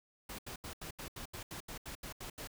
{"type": "noise bursts", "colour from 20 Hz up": "pink", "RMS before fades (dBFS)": -45, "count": 13, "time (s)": [0.29, 2.474], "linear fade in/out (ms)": 5, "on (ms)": 96, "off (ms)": 78, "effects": []}